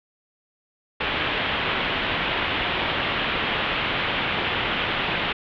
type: low-pass noise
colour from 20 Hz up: white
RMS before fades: -25 dBFS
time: 1-5.33 s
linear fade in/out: 10 ms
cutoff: 3400 Hz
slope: 48 dB/octave
effects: none